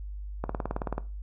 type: click train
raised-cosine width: 1 ms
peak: -16 dBFS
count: 11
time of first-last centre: 0.44-0.981 s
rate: 18.5 Hz
effects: noise-tail reverb RT60 0.3 s tail -17 dB re dry + added 50 Hz sine -35 dBFS peak until 1.22 s